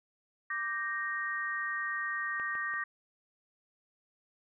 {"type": "chord", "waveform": "sine", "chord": "G minor", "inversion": "second", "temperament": "equal", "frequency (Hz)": [1174.7, 1568, 1864.7], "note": ["D6", "G6", "Bb6"], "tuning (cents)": [0, 0, 0], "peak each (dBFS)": [-38, -39, -34], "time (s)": [0.5, 2.84], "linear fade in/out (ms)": 5}
{"type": "clicks", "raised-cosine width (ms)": 0.5, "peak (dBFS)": [-30, -32, -36], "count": 3, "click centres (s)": [2.398, 2.553, 2.738]}
{"effects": []}